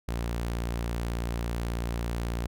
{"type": "tone", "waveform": "sawtooth", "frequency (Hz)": 58.27, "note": "A#1", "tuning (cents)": 0, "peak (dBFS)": -25, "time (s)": [0.08, 2.47], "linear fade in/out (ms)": 5, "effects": []}